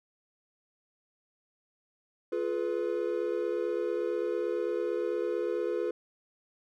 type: chord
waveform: triangle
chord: F diminished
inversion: none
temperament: equal with one note detuned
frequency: 349.2 / 425 / 493.9 Hz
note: F4 / Ab4 / Cb5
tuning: 0 / +40 / 0 cents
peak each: -31 dBFS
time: 2.32-5.91 s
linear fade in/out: 5 ms
effects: none